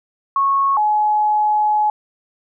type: tone pair in turn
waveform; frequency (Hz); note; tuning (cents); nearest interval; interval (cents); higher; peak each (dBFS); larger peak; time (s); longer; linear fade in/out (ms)
sine; 1100 / 846.4; C#6 / G#5; -14 / +33; perfect fourth; 453; first; -13; neither; 0.36-0.77 / 0.77-1.9; second; 2
effects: none